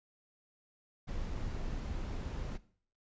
brown noise, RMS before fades -38 dBFS, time 1.07-2.58 s, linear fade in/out 20 ms, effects noise-tail reverb RT60 0.5 s tail -18 dB re dry + resampled to 16000 Hz

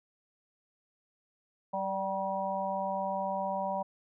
harmonic tone with a mistuned harmonic, 192.5 Hz, G3, 31 cents flat, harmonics 1 / 3 / 4 / 5, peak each -40 / -35 / -35 / -35 dBFS, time 1.73-3.83 s, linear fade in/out 10 ms, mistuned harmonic 3, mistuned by +25 cents, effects none

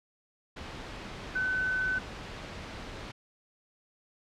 sine tone in noise, 1513 Hz, F#6, 38 cents sharp, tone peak -27 dBFS, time 1.35-1.99 s, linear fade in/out 10 ms, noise pink, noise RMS -41 dBFS, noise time 0.56-3.12 s, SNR +11 dB, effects low-pass 4000 Hz 12 dB/octave

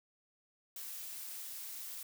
blue noise, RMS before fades -45 dBFS, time 0.76-2.03 s, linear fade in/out 2 ms, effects none

